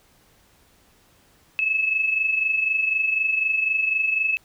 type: tone pair together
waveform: sine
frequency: 2575 / 2599 Hz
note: E7 / E7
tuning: -41 / -25 cents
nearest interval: unison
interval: 16 cents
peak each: -27 / -20 dBFS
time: 1.59-4.37 s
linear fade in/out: 0 ms
effects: pink hiss -58 dBFS RMS until 4.44 s